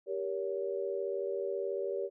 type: chord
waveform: sine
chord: G diminished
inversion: none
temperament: just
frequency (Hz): 392 / 470.4 / 564.5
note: G4 / Bb4 / Db5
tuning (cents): 0 / +16 / +31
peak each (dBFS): -35 / -38 / -37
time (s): 0.06-2.1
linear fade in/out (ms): 50
effects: none